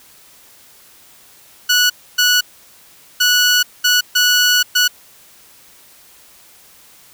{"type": "tone bursts at uneven times", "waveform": "15% pulse", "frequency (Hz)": 1472, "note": "F#6", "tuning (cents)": -9, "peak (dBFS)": -4, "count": 6, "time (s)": [[1.69, 1.9], [2.18, 2.41], [3.2, 3.63], [3.84, 4.01], [4.15, 4.63], [4.75, 4.88]], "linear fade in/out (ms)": 10, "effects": ["white hiss -46 dBFS RMS until 7.13 s"]}